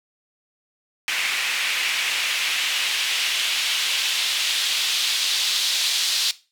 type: noise with band-pass filter sweep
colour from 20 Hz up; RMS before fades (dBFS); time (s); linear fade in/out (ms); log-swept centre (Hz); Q
white; -23; 1.08-6.31; 0; 2300 to 4000; 2
effects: noise-tail reverb RT60 0.3 s tail -17 dB re dry